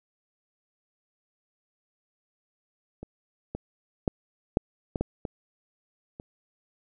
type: clicks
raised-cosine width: 2 ms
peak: -25 / -19 / -10 / -7 / -16 / -13 / -18 / -26 dBFS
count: 8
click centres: 3.03 / 3.55 / 4.078 / 4.571 / 4.958 / 5.01 / 5.252 / 6.199 s
effects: none